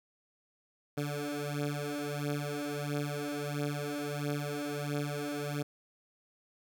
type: beating tone pair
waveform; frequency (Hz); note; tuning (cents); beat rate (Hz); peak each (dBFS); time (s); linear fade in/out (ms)
15% pulse; 144.9 / 146.4; D3 / D3; -23 / -5; 1.5; -30; 0.97-5.63; 10
effects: none

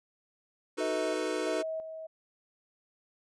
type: chord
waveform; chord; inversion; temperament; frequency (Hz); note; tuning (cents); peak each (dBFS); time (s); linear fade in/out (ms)
square; B dominant seventh; first; equal; 311.1 / 370 / 440 / 493.9; D#4 / F#4 / A4 / B4; 0 / 0 / 0 / 0; -37; 0.77-1.63; 20
type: tone with tremolo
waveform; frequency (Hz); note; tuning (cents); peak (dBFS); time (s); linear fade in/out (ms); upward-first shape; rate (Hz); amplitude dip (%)
sine; 640; D#5; +49; -32; 0.8-2.07; 10; square; 1.5; 55
effects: resampled to 22050 Hz

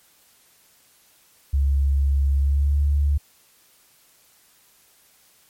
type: tone with pitch glide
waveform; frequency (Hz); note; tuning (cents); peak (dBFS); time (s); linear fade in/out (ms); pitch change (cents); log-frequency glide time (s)
sine; 69.3 to 71.87; C#2 to D2; 0 to -37; -16; 1.53-3.18; 10; +63; 2.4-2.77
effects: white hiss -57 dBFS RMS until 5.49 s + MP3 64 kbps

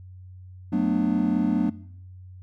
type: chord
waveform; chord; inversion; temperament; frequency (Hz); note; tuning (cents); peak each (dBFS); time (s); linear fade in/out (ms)
triangle; B minor seventh; second; just; 185.21 / 222.2 / 246.9 / 296.3; F#3 / A3 / B3 / D4; +2 / +17 / 0 / +15; -24; 0.72-1.7; 10
effects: noise-tail reverb RT60 0.7 s tail -20 dB re dry + added 92 Hz sine -41 dBFS peak until 2.42 s

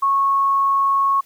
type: tone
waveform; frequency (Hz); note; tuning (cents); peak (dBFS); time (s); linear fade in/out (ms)
sine; 1100; C#6; -14; -14; 0.02-1.21; 10
effects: white hiss -54 dBFS RMS until 1.25 s

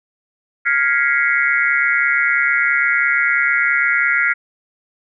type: tone cluster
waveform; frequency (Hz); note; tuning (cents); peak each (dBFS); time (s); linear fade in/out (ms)
sine; 1400 / 1650 / 1936 / 2082 / 2211; F6 / G#6 / B6 / C7 / C#7; +4 / -12 / -35 / -9 / -5; -18 / -21 / -19 / -21 / -21; 0.65-4.34; 20
effects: none

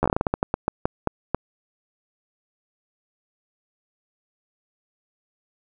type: slowing click train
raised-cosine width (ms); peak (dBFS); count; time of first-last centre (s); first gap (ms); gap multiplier
1; -6; 16; 0.03-1.346; 12; 1.25
effects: none

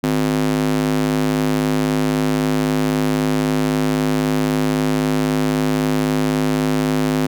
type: tone with high-pass filter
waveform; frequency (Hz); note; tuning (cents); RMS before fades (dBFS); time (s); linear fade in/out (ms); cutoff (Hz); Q
square; 51.91; G#1; 0; -18; 0.03-7.27; 10; 220; 2.7
effects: none

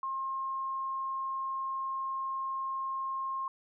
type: tone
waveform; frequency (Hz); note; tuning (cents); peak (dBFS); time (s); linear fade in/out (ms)
sine; 1068; C6; +35; -32; 0.03-3.48; 2
effects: none

